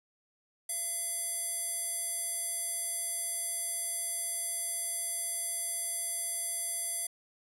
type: tone with band-pass filter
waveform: square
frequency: 678 Hz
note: E5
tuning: 49 cents sharp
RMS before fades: -35 dBFS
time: 0.69-7.07 s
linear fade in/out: 5 ms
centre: 9800 Hz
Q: 7.7
effects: none

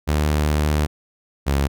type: tone pair in turn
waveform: sawtooth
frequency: 75.2 / 69.68 Hz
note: D2 / C#2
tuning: +42 / +10 cents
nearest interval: minor second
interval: 132 cents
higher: first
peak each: -13 dBFS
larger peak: neither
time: 0.07-0.87 / 1.46-1.68 s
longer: first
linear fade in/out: 20 ms
effects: none

